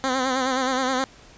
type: tone with vibrato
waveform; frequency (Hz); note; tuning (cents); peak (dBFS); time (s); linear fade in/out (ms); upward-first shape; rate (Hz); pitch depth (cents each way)
10% pulse; 260; C4; -11; -13; 0.04-1.04; 0; sine; 9.5; 59
effects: pink hiss -49 dBFS RMS until 1.37 s + resampled to 16000 Hz